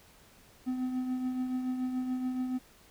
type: tone with tremolo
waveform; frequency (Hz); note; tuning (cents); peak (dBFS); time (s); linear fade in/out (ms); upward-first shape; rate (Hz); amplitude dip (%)
triangle; 254.7; C4; -46; -26; 0.66-2.59; 20; triangle; 7; 50
effects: pink hiss -59 dBFS RMS until 2.9 s